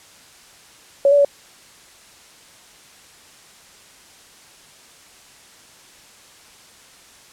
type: tone with pitch steps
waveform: sine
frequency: 558 / 575 / 567 Hz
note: C#5 / D5 / C#5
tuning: +11 / -37 / +39 cents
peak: -10 dBFS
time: 1.05-1.248 s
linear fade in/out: 2 ms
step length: 66 ms
effects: white hiss -47 dBFS RMS until 7.32 s + low-pass 9000 Hz 12 dB/octave